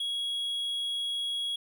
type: tone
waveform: triangle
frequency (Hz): 3322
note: G#7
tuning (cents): 0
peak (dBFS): -28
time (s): 0-1.56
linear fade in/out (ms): 5
effects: none